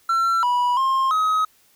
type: tone with pitch steps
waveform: triangle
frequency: 1351 / 978 / 1063 / 1268 Hz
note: E6 / B5 / C6 / D#6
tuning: +42 / -17 / +27 / +32 cents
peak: -15 dBFS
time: 0.09-1.45 s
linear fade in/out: 5 ms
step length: 340 ms
effects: white hiss -58 dBFS RMS until 1.75 s